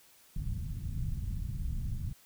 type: low-pass noise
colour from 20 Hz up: pink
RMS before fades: -35 dBFS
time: 0.36-2.13 s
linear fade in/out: 5 ms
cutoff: 160 Hz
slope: 24 dB/octave
effects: white hiss -61 dBFS RMS until 2.25 s